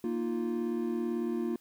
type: chord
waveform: triangle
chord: Bb suspended fourth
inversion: none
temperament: equal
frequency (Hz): 233.1 / 311.1 / 349.2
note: Bb3 / Eb4 / F4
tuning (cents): 0 / 0 / 0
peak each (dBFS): -31 / -36 / -31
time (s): 0.04-1.56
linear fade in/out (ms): 2
effects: white hiss -65 dBFS RMS until 1.6 s